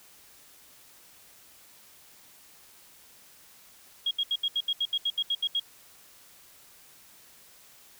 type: tone bursts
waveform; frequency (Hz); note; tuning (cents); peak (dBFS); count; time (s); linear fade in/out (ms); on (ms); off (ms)
sine; 3280; G#7; -22; -24; 13; 4.06-5.598; 5; 50; 74
effects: white hiss -55 dBFS RMS until 7.99 s